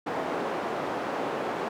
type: band-pass noise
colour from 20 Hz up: white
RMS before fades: -31 dBFS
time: 0.06-1.69 s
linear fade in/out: 10 ms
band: 250 to 810 Hz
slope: 12 dB/octave
effects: none